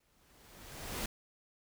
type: noise with exponential growth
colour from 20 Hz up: pink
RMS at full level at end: -36 dBFS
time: 0-1.06 s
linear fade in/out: 5 ms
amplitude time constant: 230 ms
effects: none